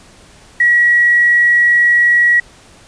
sine tone with quantisation, 1919 Hz, A#6, 50 cents sharp, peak -7 dBFS, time 0.6-2.4 s, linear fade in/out 5 ms, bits 6, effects pink hiss -43 dBFS RMS until 2.87 s + resampled to 22050 Hz

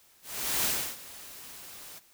white noise with ADSR envelope, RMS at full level -27 dBFS, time 0.22-2 s, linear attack 420 ms, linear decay 320 ms, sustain -19 dB, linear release 23 ms, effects white hiss -61 dBFS RMS until 2.13 s

